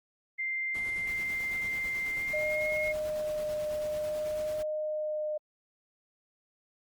sine tone with pitch glide, 2093 to 2151 Hz, C7 to C7, 0 to +47 cents, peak -30 dBFS, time 0.38-2.93 s, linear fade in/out 20 ms, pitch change +47 cents, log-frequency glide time 2.16-2.67 s
pink noise with tremolo, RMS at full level -46 dBFS, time 0.74-4.63 s, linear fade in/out 10 ms, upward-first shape square, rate 9.1 Hz, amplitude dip 35%
sine tone with vibrato, 610 Hz, D#5, 34 cents flat, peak -30 dBFS, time 2.33-5.38 s, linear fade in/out 10 ms, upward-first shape sine, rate 0.53 Hz, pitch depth 10 cents each way
effects Opus 32 kbps

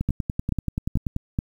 two click trains, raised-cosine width 5 ms, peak -10 / -12 dBFS, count 4 / 13, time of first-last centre 0.09-1.389 / 0.01-1.164 s, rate 2.31 / 10.4 Hz, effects 8-bit

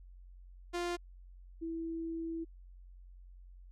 sawtooth / sine tone pair in turn, 349.2 / 329 Hz, F4 / E4, 0 / -3 cents, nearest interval minor second, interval 103 cents, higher first, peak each -30 / -36 dBFS, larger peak first, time 0.73-0.97 / 1.61-2.45 s, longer second, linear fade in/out 20 ms, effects added 45 Hz sine -51 dBFS peak until 3.71 s + low-pass 8000 Hz 12 dB/octave

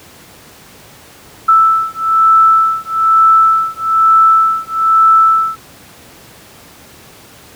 sine beating tone pair, 1318.5 / 1319.6 Hz, E6 / E6, 0 / +1 cents, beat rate 1.1 Hz, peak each -10 dBFS, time 1.48-5.56 s, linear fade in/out 10 ms, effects pink hiss -39 dBFS RMS until 7.55 s + high-pass 80 Hz 12 dB/octave

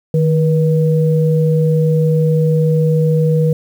sine tone pair together, 155.56 / 483.1 Hz, D#3 / B4, 0 / -38 cents, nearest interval octave + minor sixth, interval 1962 cents, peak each -11 / -16 dBFS, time 0.14-3.53 s, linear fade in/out 2 ms, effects 7-bit

